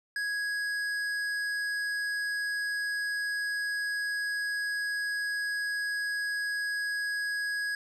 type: tone with hard clipping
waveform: sine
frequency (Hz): 1661.2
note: G#6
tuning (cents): 0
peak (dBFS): -31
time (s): 0.16-7.75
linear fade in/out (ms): 2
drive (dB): 10
effects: none